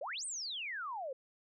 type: exponential two-way sweep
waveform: sine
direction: up then down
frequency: 501 to 9020 to 501 Hz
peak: -38 dBFS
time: 0.01-1.13 s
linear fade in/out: 5 ms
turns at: 0.25 s
effects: none